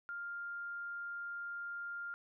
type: tone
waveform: sine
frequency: 1400 Hz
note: F6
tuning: 4 cents sharp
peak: -40 dBFS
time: 0.09-2.14 s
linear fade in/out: 0 ms
effects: none